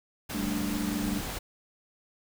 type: noise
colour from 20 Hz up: pink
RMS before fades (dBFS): -36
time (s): 0.29-1.39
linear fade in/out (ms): 10
type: chord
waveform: sine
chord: G suspended second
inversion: none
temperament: equal with one note detuned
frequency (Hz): 195.21 / 220 / 293.7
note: G3 / A3 / D4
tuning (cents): -7 / 0 / 0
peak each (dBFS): -33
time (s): 0.32-1.22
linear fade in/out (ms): 50
effects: none